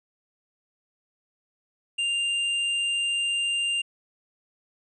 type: tone with hard clipping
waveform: sine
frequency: 2794 Hz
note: F7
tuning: in tune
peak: -25 dBFS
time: 1.98-3.82 s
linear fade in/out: 10 ms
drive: 7 dB
effects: resampled to 22050 Hz